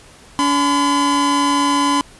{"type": "tone pair together", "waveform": "45% pulse", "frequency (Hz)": [284.5, 1014.9], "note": ["C#4", "B5"], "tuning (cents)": [45, 47], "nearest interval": "octave + minor seventh", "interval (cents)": 2202, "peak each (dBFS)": [-17, -16], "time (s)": [0.39, 2.01], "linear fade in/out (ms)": 0, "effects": ["pink hiss -44 dBFS RMS until 2.19 s", "resampled to 24000 Hz"]}